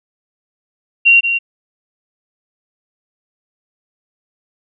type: tone with echo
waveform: sine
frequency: 2756 Hz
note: F7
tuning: 24 cents flat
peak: -5 dBFS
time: 1.05-1.21 s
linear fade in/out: 20 ms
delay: 180 ms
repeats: 1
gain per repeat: -8 dB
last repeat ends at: 1.39 s
effects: none